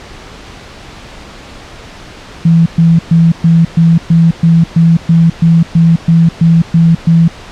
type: tone bursts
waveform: sine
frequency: 165.9 Hz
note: E3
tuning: 11 cents sharp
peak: -3 dBFS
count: 15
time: 2.45-7.28 s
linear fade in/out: 5 ms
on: 210 ms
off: 120 ms
effects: pink hiss -31 dBFS RMS until 7.51 s + low-pass 5000 Hz 12 dB/octave